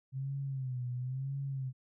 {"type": "tone with vibrato", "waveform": "sine", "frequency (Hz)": 130.81, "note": "C3", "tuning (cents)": 0, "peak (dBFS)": -34, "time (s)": [0.12, 1.73], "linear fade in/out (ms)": 50, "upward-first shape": "sine", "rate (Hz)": 0.98, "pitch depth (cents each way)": 100, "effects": []}